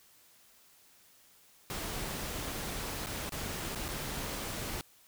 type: noise with dropouts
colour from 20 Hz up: pink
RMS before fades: -38 dBFS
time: 1.7-4.81 s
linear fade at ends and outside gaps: 0 ms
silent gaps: 3.061-3.069 / 3.293-3.322 / 3.749-3.757 / 3.882-3.887 s
effects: white hiss -62 dBFS RMS until 5.07 s